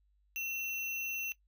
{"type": "tone with sample-and-hold", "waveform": "sine", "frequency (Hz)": 2711, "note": "E7", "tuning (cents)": 48, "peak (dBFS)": -35, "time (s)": [0.36, 1.32], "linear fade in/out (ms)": 0, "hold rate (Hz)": 8820, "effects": ["noise-tail reverb RT60 0.1 s tail -18 dB re dry", "added 50 Hz sine -68 dBFS peak until 1.47 s"]}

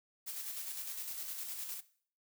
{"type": "noise with tremolo", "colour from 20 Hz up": "blue", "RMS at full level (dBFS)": -41, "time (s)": [0.26, 1.81], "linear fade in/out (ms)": 20, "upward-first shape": "square", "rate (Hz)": 9.8, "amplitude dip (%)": 35, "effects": ["noise-tail reverb RT60 0.5 s tail -17 dB re dry"]}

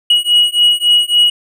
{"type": "beating tone pair", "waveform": "triangle", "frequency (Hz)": [2906, 2909.6], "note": ["F#7", "F#7"], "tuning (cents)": [-32, -30], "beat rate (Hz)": 3.6, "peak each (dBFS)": -10, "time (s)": [0.1, 1.3], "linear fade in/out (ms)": 5, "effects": []}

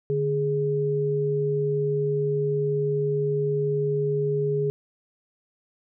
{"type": "tone pair together", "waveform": "sine", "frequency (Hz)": [146.83, 415.3], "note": ["D3", "G#4"], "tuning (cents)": [0, 0], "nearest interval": "octave + tritone", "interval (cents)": 1800, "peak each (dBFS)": [-26, -23], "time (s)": [0.1, 4.7], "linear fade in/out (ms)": 0, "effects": []}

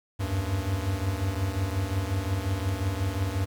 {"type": "tone cluster", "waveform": "square", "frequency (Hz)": [78.1, 92.6, 98.2], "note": ["D#2", "F#2", "G2"], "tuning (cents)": [7, 2, 4], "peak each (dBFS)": [-35, -32, -29], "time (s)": [0.19, 3.46], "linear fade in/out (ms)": 20, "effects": ["9-bit"]}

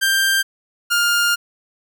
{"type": "tone pair in turn", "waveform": "sawtooth", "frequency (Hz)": [1581, 1408.5], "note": ["G6", "F6"], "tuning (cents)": [14, 14], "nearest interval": "major second", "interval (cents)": 200, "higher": "first", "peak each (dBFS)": [-11, -11], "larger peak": "neither", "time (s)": [[0.01, 0.43], [0.9, 1.36]], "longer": "second", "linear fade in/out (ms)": 20, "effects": []}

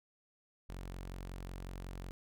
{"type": "tone", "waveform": "sawtooth", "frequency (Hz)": 45.46, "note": "F#1", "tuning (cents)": -30, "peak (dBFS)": -39, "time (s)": [0.69, 2.11], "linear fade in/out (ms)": 0, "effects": []}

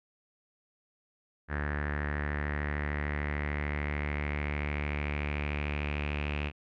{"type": "tone with low-pass filter sweep", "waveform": "sawtooth", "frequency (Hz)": 73.42, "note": "D2", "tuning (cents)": 0, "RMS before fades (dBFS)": -33, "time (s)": [1.48, 6.52], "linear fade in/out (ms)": 50, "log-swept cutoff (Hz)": [1700, 2600], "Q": 6.4, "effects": []}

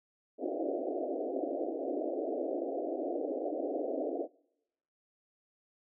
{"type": "band-pass noise", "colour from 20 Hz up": "pink", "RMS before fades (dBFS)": -35, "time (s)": [0.38, 4.28], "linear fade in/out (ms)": 50, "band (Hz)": [270, 710], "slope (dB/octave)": 96, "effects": ["noise-tail reverb RT60 0.9 s tail -26 dB re dry"]}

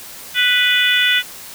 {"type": "harmonic tone", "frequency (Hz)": 493.9, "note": "B4", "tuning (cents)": 0, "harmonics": [3, 4, 5, 6, 7], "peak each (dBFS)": [-18, -18, -20, -19, -18], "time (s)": [0.34, 1.23], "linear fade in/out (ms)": 50, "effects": ["white hiss -35 dBFS RMS until 1.54 s"]}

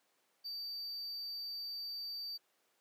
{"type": "tone", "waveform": "triangle", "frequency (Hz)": 4628, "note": "D8", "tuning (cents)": -26, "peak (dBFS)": -39, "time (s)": [0.44, 2.38], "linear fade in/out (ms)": 20, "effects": ["pink hiss -75 dBFS RMS until 2.8 s", "high-pass 400 Hz 12 dB/octave"]}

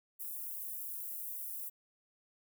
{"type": "high-pass noise", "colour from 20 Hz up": "white", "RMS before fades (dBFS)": -42, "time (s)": [0.19, 1.7], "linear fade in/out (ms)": 20, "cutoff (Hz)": 11000, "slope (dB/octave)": 24, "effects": []}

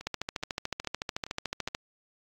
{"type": "two click trains", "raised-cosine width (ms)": 0.2, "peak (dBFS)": [-24, -14], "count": [5, 24], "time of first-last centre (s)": [[0.01, 1.684], [0.07, 1.749]], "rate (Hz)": [2.39, 13.7], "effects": ["AAC 48 kbps"]}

